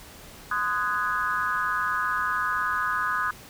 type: chord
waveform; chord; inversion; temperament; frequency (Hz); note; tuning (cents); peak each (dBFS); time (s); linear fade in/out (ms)
sine; Ab dominant seventh; first; equal with one note detuned; 1025.6 / 1244.5 / 1480 / 1661.2; C6 / Eb6 / Gb6 / Ab6; -35 / 0 / 0 / 0; -31 / -27 / -29 / -31; 0.51-3.31; 5
effects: pink hiss -46 dBFS RMS until 3.49 s